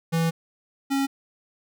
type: tone pair in turn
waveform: square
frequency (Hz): 164.81 / 274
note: E3 / C#4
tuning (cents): 0 / -20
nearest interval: major sixth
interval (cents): 880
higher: second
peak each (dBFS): -21 / -22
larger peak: first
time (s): 0.12-0.31 / 0.9-1.07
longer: first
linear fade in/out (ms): 20
effects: none